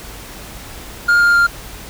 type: tone with pitch steps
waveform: triangle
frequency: 1413 / 1404.9 / 1396.8 Hz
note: F6 / F6 / F6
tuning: +20 / +10 / 0 cents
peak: -7 dBFS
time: 1.08-1.47 s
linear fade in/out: 10 ms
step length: 130 ms
effects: added 50 Hz sine -39 dBFS peak until 1.89 s + pink hiss -34 dBFS RMS until 1.89 s